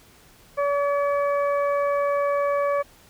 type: harmonic tone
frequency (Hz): 570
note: C#5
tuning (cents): +48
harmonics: 1 / 2 / 3 / 4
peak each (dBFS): -21 / -26 / -36 / -38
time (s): 0.57-2.83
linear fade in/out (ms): 20
effects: pink hiss -53 dBFS RMS until 3.09 s